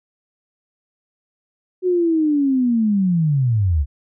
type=linear sweep; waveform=sine; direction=down; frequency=371.7 to 65.1 Hz; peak=-14 dBFS; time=1.82-3.86 s; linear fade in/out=50 ms; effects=none